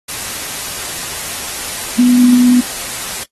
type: tone in noise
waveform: sine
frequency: 246.9 Hz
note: B3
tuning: in tune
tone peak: -6 dBFS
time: 1.98-2.61 s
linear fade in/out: 10 ms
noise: white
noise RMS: -23 dBFS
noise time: 0.08-3.24 s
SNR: +14 dB
effects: noise-tail reverb RT60 0.1 s tail -18 dB re dry + AAC 32 kbps